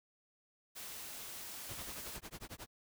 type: noise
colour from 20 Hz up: white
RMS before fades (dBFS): -47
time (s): 0.75-2.18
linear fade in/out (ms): 20
type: noise with tremolo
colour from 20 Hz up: pink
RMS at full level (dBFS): -46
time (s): 1.69-2.67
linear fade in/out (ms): 0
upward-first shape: sine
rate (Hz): 11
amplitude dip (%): 100
effects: none